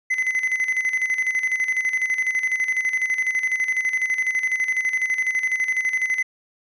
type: tone with tremolo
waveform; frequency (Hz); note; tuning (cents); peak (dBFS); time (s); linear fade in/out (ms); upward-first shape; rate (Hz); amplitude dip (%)
triangle; 2036; C7; -48; -16; 0.1-6.23; 10; square; 12; 60
effects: resampled to 22050 Hz